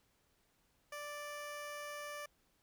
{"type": "tone", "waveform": "15% pulse", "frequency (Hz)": 587.3, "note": "D5", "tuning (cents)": 0, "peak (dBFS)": -37, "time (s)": [0.92, 2.26], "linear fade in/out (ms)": 5, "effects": ["pink hiss -75 dBFS RMS until 2.62 s"]}